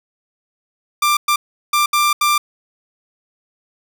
sawtooth tone bursts at uneven times, 1185 Hz, D6, 15 cents sharp, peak -9 dBFS, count 5, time 1.02-1.17 / 1.28-1.36 / 1.73-1.86 / 1.93-2.13 / 2.21-2.38 s, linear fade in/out 5 ms, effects none

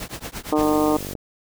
pink noise with tremolo, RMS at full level -30 dBFS, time 0-0.69 s, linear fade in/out 2 ms, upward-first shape triangle, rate 8.7 Hz, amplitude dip 100%
harmonic tone, 152.2 Hz, D#3, 38 cents flat, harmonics 2 / 3 / 4 / 5 / 6 / 7 / 8, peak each -19 / -23 / -25 / -27 / -29 / -30 / -31 dBFS, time 0.52-0.97 s, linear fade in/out 5 ms
click train, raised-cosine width 2 ms, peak -19 dBFS, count 28, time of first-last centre 0.59-1.152 s, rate 48 Hz
white noise, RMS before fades -36 dBFS, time 0.62-1.14 s, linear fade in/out 10 ms
effects none

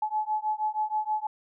sine beating tone pair, 854 / 860.3 Hz, G#5 / A5, +48 / -39 cents, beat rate 6.3 Hz, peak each -29 dBFS, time 0.02-1.27 s, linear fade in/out 5 ms, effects none

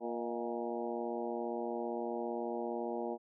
harmonic tone with a mistuned harmonic, 117.7 Hz, A#2, 17 cents sharp, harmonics 2 / 3 / 4 / 5 / 6 / 7 / 8, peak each -42 / -40 / -41 / -43 / -45 / -44 / -50 dBFS, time 0-3.18 s, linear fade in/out 50 ms, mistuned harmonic 5, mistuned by +66 cents, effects none

